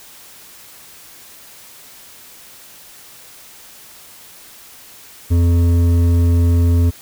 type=tone with hard clipping; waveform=sine; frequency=85.6 Hz; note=F2; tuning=34 cents flat; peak=-12 dBFS; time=5.3-6.91 s; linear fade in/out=20 ms; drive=9 dB; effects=white hiss -41 dBFS RMS until 7.01 s

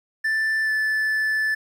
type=tone with pitch glide; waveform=triangle; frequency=1766 to 1746.7 Hz; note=A6 to A6; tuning=+6 to -13 cents; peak=-18 dBFS; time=0.24-1.55 s; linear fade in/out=10 ms; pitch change=-19 cents; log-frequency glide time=0.63-0.71 s; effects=9-bit

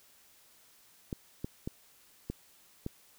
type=clicks; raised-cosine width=3 ms; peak=-22 dBFS; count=5; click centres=1.128 / 1.445 / 1.675 / 2.3 / 2.864 s; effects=white hiss -62 dBFS RMS until 3.18 s

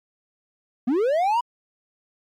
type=linear sweep; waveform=triangle; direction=up; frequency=223.1 to 990 Hz; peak=-16 dBFS; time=0.87-1.41 s; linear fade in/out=10 ms; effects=MP3 96 kbps

